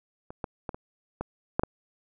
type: clicks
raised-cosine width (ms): 1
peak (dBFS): -26 / -17 / -18 / -24 / -17 / -9 / -11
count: 7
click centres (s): 0.305 / 0.442 / 0.692 / 0.745 / 1.21 / 1.595 / 1.635
effects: none